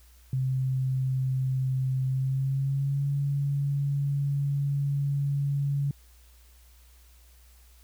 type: tone with pitch glide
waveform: sine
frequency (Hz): 130.9 to 141.11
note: C3 to C#3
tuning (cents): +1 to +31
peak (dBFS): -24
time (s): 0.33-5.91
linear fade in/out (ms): 2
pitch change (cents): +130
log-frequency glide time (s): 2.07-3.09
effects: added 60 Hz sine -53 dBFS peak until 7.83 s + white hiss -61 dBFS RMS until 7.83 s